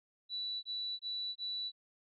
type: tone bursts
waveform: sine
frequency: 3951 Hz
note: B7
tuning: in tune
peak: -36 dBFS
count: 4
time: 0.29-1.719 s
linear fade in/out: 50 ms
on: 340 ms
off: 23 ms
effects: none

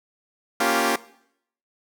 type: chord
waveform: 10% pulse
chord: G half-diminished seventh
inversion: first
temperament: equal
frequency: 233.1 / 277.2 / 349.2 / 392 Hz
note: Bb3 / Db4 / F4 / G4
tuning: 0 / 0 / 0 / 0 cents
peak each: -17 dBFS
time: 0.6-0.96 s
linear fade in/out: 5 ms
effects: noise-tail reverb RT60 0.7 s tail -19 dB re dry

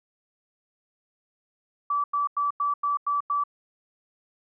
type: tone bursts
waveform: sine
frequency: 1155 Hz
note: D6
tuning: 29 cents flat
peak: -22 dBFS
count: 7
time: 1.9-3.438 s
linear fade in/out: 5 ms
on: 140 ms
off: 93 ms
effects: none

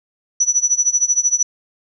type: tone with tremolo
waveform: sine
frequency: 5920 Hz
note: F#8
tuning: in tune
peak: -10 dBFS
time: 0.4-1.43 s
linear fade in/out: 5 ms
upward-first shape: sine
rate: 13 Hz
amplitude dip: 90%
effects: none

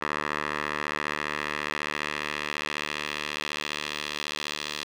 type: tone with band-pass filter sweep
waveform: 10% pulse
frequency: 74.7 Hz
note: D2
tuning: 30 cents sharp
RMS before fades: -32 dBFS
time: 0.01-4.84 s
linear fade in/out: 10 ms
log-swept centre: 1500 to 3700 Hz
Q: 1.4
effects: none

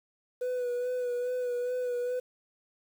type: tone with vibrato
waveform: sine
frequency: 493.9 Hz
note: B4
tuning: in tune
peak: -26 dBFS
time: 0.41-2.2 s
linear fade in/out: 10 ms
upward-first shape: sine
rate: 2.4 Hz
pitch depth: 29 cents each way
effects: tanh soft clip ceiling -28 dBFS + 9-bit

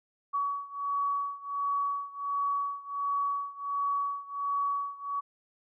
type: beating tone pair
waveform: sine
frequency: 1130 / 1131.4 Hz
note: C#6 / C#6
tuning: +33 / +35 cents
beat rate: 1.4 Hz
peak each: -31 / -33 dBFS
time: 0.33-5.21 s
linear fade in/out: 20 ms
effects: none

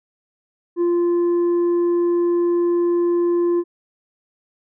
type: tone with tanh clipping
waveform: triangle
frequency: 346.8 Hz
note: F4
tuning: 12 cents flat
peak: -16 dBFS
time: 0.76-3.64 s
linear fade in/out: 50 ms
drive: 8 dB
effects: none

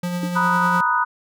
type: tone with tremolo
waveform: square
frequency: 176.8 Hz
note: F3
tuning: 22 cents sharp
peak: -22 dBFS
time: 0.03-0.81 s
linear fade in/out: 5 ms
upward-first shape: sine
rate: 10 Hz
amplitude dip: 30%
type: tone with exponential decay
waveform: sine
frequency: 293.7 Hz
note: D4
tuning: in tune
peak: -22 dBFS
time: 0.23-0.33 s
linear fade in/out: 2 ms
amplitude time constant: 21 ms
type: chord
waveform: sine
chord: B major seventh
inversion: third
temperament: equal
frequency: 932.3 / 987.8 / 1244.5 / 1480 Hz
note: A#5 / B5 / D#6 / F#6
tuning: 0 / 0 / 0 / 0 cents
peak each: -24 / -21 / -21 / -22 dBFS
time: 0.35-1.05 s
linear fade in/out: 20 ms
effects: none

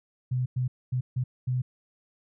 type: tone bursts at uneven times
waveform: sine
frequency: 126.4 Hz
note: B2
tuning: 41 cents sharp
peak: -24 dBFS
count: 5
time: 0.31-0.46 / 0.56-0.68 / 0.92-1.01 / 1.16-1.24 / 1.47-1.62 s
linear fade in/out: 10 ms
effects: none

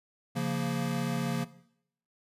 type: chord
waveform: square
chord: Bb minor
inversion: first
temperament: equal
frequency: 138.59 / 174.61 / 233.1 Hz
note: Db3 / F3 / Bb3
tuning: 0 / 0 / 0 cents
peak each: -34 dBFS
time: 0.35-1.45 s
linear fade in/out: 20 ms
effects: noise-tail reverb RT60 0.7 s tail -17 dB re dry + resampled to 32000 Hz

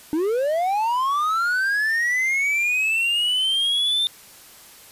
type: linear sweep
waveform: triangle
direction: up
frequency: 293.8 to 3605 Hz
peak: -17 dBFS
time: 0.13-4.07 s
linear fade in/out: 0 ms
effects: white hiss -46 dBFS RMS until 4.91 s + resampled to 32000 Hz

